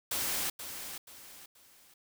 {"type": "noise with echo", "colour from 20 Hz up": "white", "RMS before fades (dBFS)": -33, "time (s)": [0.11, 0.5], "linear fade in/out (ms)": 5, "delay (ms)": 480, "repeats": 3, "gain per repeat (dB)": -9, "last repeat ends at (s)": 1.94, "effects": []}